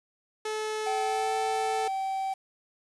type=tone with pitch glide; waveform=sawtooth; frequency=432 to 439.6 Hz; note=A4 to A4; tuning=-32 to -2 cents; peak=-26 dBFS; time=0.45-1.88 s; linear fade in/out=5 ms; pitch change=+30 cents; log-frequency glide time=1.02-1.33 s
type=tone; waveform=triangle; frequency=771 Hz; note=G5; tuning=29 cents flat; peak=-26 dBFS; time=0.86-2.34 s; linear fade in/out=10 ms
effects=resampled to 24000 Hz + 8-bit